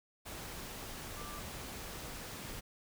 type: tone in noise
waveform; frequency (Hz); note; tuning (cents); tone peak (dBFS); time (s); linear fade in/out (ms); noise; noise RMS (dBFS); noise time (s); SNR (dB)
sine; 1178; D6; +5; -48; 1.16-1.41; 20; pink; -45; 0.25-2.61; -6
effects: none